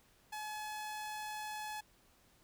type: tone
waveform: sawtooth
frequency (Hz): 852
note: G#5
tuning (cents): +44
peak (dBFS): -37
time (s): 0.32-1.81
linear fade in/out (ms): 10
effects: pink hiss -68 dBFS RMS until 2.43 s